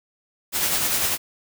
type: noise with tremolo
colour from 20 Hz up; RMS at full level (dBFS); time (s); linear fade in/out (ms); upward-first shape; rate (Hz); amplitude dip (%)
white; -21; 0.52-1.18; 50; sine; 10; 35
effects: none